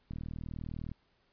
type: click train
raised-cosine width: 5 ms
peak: -28 dBFS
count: 33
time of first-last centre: 0.11-0.916 s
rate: 39.7 Hz
effects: pink hiss -72 dBFS RMS until 1.32 s + resampled to 11025 Hz